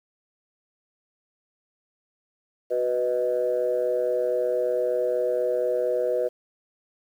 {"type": "chord", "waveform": "sine", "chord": "B major", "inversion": "second", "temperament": "equal", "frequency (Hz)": [370, 493.9, 622.3], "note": ["F#4", "B4", "D#5"], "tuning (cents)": [0, 0, 0], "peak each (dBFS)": [-29, -23, -26], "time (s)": [2.7, 6.29], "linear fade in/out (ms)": 20, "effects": ["tanh soft clip ceiling -14 dBFS", "9-bit"]}